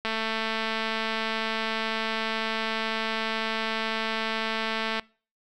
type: click train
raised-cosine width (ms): 0.3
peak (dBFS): -13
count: 1099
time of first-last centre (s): 0.05-4.996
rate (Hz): 222
effects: noise-tail reverb RT60 0.4 s tail -24 dB re dry